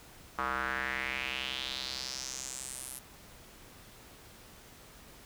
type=tone with band-pass filter sweep; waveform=square; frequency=65.41 Hz; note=C2; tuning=in tune; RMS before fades=-37 dBFS; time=0.38-2.99 s; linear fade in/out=5 ms; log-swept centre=1200 to 11000 Hz; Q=3.6; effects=pink hiss -54 dBFS RMS until 5.25 s